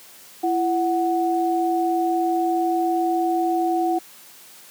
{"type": "tone pair together", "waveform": "sine", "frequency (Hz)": [336.2, 740], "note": ["E4", "F#5"], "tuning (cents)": [34, 0], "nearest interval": "octave + major second", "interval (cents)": 1366, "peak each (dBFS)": -21, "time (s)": [0.43, 3.99], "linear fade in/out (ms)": 10, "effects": ["white hiss -46 dBFS RMS until 4.7 s", "high-pass 150 Hz 12 dB/octave"]}